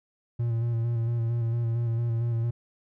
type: tone with vibrato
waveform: triangle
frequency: 116.54 Hz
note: A#2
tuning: in tune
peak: -22 dBFS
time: 0.39-2.51 s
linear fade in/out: 10 ms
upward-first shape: square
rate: 4.4 Hz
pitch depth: 26 cents each way
effects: none